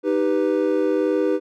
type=chord; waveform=triangle; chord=Eb augmented; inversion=none; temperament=equal; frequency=311.1 / 392 / 493.9 Hz; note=Eb4 / G4 / B4; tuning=0 / 0 / 0 cents; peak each=-20 dBFS; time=0.03-1.4 s; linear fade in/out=50 ms; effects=none